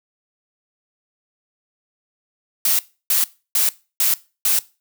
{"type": "noise bursts", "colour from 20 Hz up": "blue", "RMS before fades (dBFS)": -17, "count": 5, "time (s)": [2.65, 4.59], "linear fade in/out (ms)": 2, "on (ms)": 140, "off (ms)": 310, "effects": ["noise-tail reverb RT60 0.3 s tail -20 dB re dry"]}